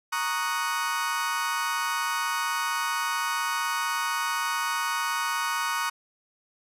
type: chord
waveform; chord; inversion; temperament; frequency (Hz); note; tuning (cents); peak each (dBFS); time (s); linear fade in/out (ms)
35% pulse; D# minor seventh; second; equal; 932.3 / 1108.7 / 1244.5 / 1480; A#5 / C#6 / D#6 / F#6; 0 / 0 / 0 / 0; -30; 0.12-5.9; 10
effects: resampled to 32000 Hz